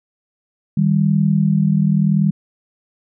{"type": "tone pair together", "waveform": "sine", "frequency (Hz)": [156.6, 197.3], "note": ["D#3", "G3"], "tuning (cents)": [11, 11], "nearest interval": "major third", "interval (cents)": 400, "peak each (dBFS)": -15, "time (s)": [0.77, 2.31], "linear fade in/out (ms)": 5, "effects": []}